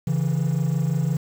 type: tone pair together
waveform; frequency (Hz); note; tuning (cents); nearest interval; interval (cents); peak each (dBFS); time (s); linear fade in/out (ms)
triangle; 138.81 / 164.6; C#3 / E3; +3 / -2; minor third; 295; -20 / -20; 0.07-1.17; 5
effects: tanh soft clip ceiling -12 dBFS + 7-bit